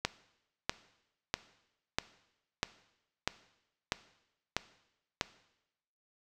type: click train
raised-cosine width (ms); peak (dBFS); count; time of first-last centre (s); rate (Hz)
0.2; -11; 9; 0.05-5.211; 1.55
effects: noise-tail reverb RT60 0.9 s tail -17 dB re dry